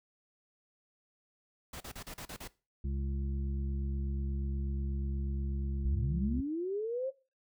pink noise bursts, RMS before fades -44 dBFS, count 7, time 1.73-2.477 s, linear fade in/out 5 ms, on 75 ms, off 37 ms
harmonic tone, 68.3 Hz, C#2, 25 cents flat, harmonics 1 / 2 / 3 / 5, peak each -33 / -41 / -43 / -50 dBFS, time 2.84-6.41 s, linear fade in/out 5 ms
sine linear sweep, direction up, 40 to 545 Hz, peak -32 dBFS, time 5.83-7.11 s, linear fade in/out 20 ms
effects noise-tail reverb RT60 0.3 s tail -19 dB re dry

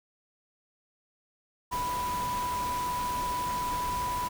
sine tone in noise, 987.8 Hz, B5, in tune, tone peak -29 dBFS, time 1.71-4.29 s, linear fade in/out 20 ms, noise pink, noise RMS -38 dBFS, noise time 1.71-4.29 s, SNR +6 dB, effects none

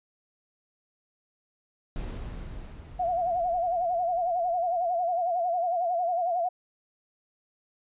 brown noise with exponential decay, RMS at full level -33 dBFS, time 1.96-5.6 s, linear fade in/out 1 ms, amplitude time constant 790 ms
sine tone with vibrato, 701 Hz, F5, 6 cents sharp, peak -24 dBFS, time 2.99-6.49 s, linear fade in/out 10 ms, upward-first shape sine, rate 11 Hz, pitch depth 86 cents each way
effects resampled to 8000 Hz

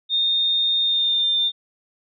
sine tone with pitch glide, 3661 to 3598 Hz, A#7 to A7, -32 to +38 cents, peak -17 dBFS, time 0.09-1.52 s, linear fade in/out 50 ms, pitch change -30 cents, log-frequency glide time 0.81-1.29 s, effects none

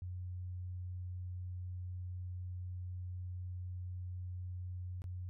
sine tone with dropouts, 90.4 Hz, F#2, 40 cents flat, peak -40 dBFS, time 0.02-5.29 s, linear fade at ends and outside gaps 0 ms, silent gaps 5.019-5.041 s, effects none

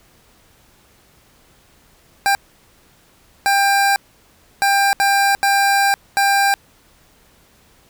25% pulse tone bursts at uneven times, 795 Hz, G5, 24 cents sharp, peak -9 dBFS, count 6, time 2.26-2.35 / 3.46-3.96 / 4.62-4.93 / 5-5.35 / 5.43-5.94 / 6.17-6.54 s, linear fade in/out 0 ms, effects pink hiss -53 dBFS RMS until 7.89 s

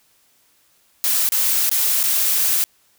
blue noise with dropouts, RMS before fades -18 dBFS, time 1.04-2.64 s, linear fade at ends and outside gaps 0 ms, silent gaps 1.29-1.321 / 1.694-1.714 / 2.03-2.038 s, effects white hiss -59 dBFS RMS until 2.98 s

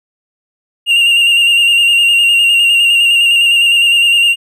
triangle tone with vibrato, 2794 Hz, F7, in tune, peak -5 dBFS, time 0.86-4.36 s, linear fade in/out 50 ms, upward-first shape square, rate 9.8 Hz, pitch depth 26 cents each way, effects none

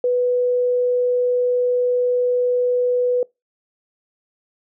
sine tone, 493.9 Hz, B4, in tune, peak -15 dBFS, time 0.04-3.23 s, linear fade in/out 2 ms, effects noise-tail reverb RT60 0.2 s tail -24 dB re dry

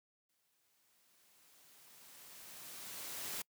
white noise with exponential growth, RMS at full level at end -41 dBFS, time 0.29-3.42 s, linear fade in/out 5 ms, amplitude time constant 680 ms, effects noise-tail reverb RT60 0.1 s tail -26 dB re dry + high-pass 100 Hz 12 dB/octave

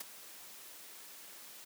white noise with ADSR envelope, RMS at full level -39 dBFS, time 0-1.65 s, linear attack 8 ms, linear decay 14 ms, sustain -13 dB, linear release 12 ms, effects high-pass 200 Hz 12 dB/octave

